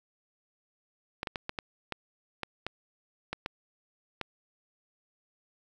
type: clicks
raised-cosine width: 0.3 ms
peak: -17 dBFS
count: 11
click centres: 1.231 / 1.272 / 1.358 / 1.494 / 1.588 / 1.923 / 2.433 / 2.666 / 3.33 / 3.461 / 4.213 s
effects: 9-bit